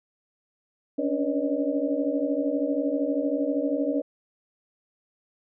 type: tone cluster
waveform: sine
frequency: 276 / 288.7 / 487.1 / 562 / 618 Hz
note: C#4 / D4 / B4 / C#5 / D#5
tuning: -7 / -30 / -24 / +24 / -12 cents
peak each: -29 / -27 / -31 / -31 / -32 dBFS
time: 0.98-4.02 s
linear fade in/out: 10 ms
effects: none